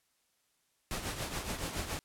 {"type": "noise with tremolo", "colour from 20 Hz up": "pink", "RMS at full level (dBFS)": -35, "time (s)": [0.91, 1.99], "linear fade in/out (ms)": 0, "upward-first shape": "triangle", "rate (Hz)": 7.1, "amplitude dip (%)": 65, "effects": ["white hiss -75 dBFS RMS until 2.04 s", "low-pass 12000 Hz 12 dB/octave"]}